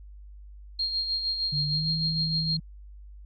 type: tone with tremolo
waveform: sine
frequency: 4227 Hz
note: C8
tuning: 17 cents sharp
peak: -24 dBFS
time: 0.79-2.57 s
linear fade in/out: 5 ms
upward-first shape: sine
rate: 6.5 Hz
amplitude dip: 50%
type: tone with pitch glide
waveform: sine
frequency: 146.83 to 159.2 Hz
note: D3 to D#3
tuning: 0 to +40 cents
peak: -28 dBFS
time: 1.52-2.6 s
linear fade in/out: 10 ms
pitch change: +140 cents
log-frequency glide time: 1.66-1.89 s
effects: added 50 Hz sine -43 dBFS peak until 3.25 s